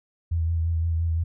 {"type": "tone with vibrato", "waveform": "sine", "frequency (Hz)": 82.6, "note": "E2", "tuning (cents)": 4, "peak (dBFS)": -21, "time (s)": [0.31, 1.24], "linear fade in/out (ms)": 10, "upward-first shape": "sine", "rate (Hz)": 5.8, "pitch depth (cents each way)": 32, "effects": []}